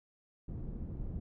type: low-pass noise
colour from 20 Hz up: pink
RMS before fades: -40 dBFS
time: 0.48-1.2 s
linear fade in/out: 10 ms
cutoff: 220 Hz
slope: 12 dB/octave
effects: none